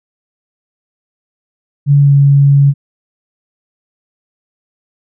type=tone with pitch glide; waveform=sine; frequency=142.4 to 140.52 Hz; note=C#3 to C#3; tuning=+47 to +24 cents; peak=-4 dBFS; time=1.86-2.74 s; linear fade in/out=50 ms; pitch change=-23 cents; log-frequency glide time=2-2.13 s; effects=none